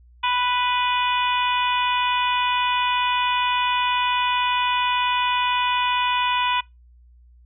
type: harmonic tone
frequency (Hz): 493.9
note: B4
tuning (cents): 0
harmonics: 2 / 3 / 4 / 5 / 6 / 7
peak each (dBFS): -21 / -30 / -33 / -26 / -28 / -30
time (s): 0.23-6.61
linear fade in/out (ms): 10
effects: noise-tail reverb RT60 0.2 s tail -24 dB re dry + added 60 Hz sine -48 dBFS peak until 7.45 s